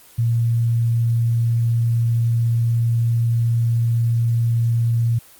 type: tone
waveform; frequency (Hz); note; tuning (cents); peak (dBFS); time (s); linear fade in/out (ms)
sine; 116.54; A#2; 0; -15; 0.18-5.19; 10
effects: white hiss -47 dBFS RMS until 5.39 s + Opus 24 kbps